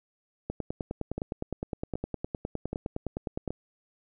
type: two click trains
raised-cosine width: 2 ms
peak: -19 / -18 dBFS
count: 4 / 30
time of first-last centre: 1.18-3.506 / 0.5-3.477 s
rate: 1.29 / 9.74 Hz
effects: none